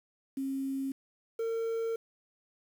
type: tone pair in turn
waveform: sine / triangle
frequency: 270 / 455.1 Hz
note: C#4 / A#4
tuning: -45 / -42 cents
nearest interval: major sixth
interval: 903 cents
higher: second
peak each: -31 / -28 dBFS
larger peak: second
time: 0.37-0.92 / 1.39-1.96 s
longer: second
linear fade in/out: 5 ms
effects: 9-bit